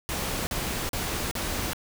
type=noise bursts; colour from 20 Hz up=pink; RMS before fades=-30 dBFS; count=4; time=0.09-1.733 s; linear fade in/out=0 ms; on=380 ms; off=41 ms; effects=none